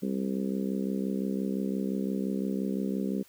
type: harmonic tone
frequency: 65.8 Hz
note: C2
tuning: 10 cents sharp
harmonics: 3 / 4 / 5 / 6 / 7 / 8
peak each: -30 / -34 / -40 / -37 / -41 / -44 dBFS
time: 0.02-3.23 s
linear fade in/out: 10 ms
effects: white hiss -59 dBFS RMS until 3.28 s